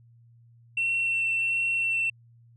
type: tone with vibrato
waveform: sine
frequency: 2705 Hz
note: E7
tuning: 44 cents sharp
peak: -22 dBFS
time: 0.77-2.1 s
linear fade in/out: 5 ms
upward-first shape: sine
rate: 1.4 Hz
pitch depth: 9 cents each way
effects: tanh soft clip ceiling -20 dBFS + added 117 Hz sine -53 dBFS peak until 2.56 s